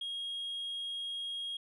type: tone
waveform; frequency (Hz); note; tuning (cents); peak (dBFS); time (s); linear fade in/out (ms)
sine; 3270; G#7; -28; -34; 0.01-1.57; 5
effects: tanh soft clip ceiling -34 dBFS